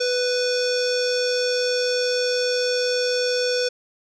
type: tone with low-pass filter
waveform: square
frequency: 495.2 Hz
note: B4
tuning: 5 cents sharp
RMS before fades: -22 dBFS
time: 0-3.69 s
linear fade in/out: 10 ms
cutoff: 5500 Hz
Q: 5.8
effects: none